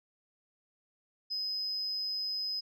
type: tone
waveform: sine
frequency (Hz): 5050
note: D#8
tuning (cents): +25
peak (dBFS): -31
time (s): 1.3-2.61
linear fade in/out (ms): 20
effects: tanh soft clip ceiling -28 dBFS